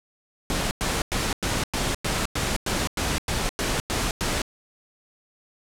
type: noise bursts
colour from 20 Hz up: pink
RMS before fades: -25 dBFS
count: 13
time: 0.5-4.418 s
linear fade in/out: 0 ms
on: 210 ms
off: 99 ms
effects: low-pass 10000 Hz 12 dB/octave